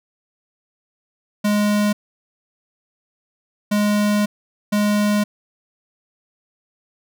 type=tone bursts at uneven times; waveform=square; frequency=207.7 Hz; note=G#3; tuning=in tune; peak=-16 dBFS; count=3; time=1.44-1.93 / 3.71-4.26 / 4.72-5.24 s; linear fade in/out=10 ms; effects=none